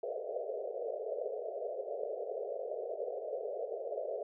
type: band-pass noise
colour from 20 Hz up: pink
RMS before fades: -39 dBFS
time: 0.03-4.23 s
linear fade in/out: 2 ms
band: 410 to 680 Hz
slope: 96 dB/octave
effects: none